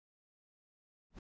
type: noise with exponential growth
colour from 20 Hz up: brown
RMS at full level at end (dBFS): -41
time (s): 1.1-1.19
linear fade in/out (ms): 5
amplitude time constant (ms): 18
effects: resampled to 16000 Hz